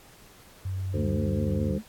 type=tone with pitch glide; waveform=sine; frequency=94.4 to 95.44 Hz; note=F#2 to G2; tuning=+35 to -46 cents; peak=-28 dBFS; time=0.65-1.72 s; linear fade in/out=5 ms; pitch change=+19 cents; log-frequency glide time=0.85-1.12 s
type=harmonic tone; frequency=74.3 Hz; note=D2; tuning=21 cents sharp; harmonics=1 / 2 / 4 / 5 / 6 / 7; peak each=-33 / -33 / -36 / -38 / -37 / -35 dBFS; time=0.93-1.79 s; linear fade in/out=20 ms
type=tone with vibrato; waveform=sine; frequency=207.7 Hz; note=G#3; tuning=in tune; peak=-29 dBFS; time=0.95-1.83 s; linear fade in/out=50 ms; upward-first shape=sine; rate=4.8 Hz; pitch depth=140 cents each way
effects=pink hiss -53 dBFS RMS until 1.88 s + AAC 64 kbps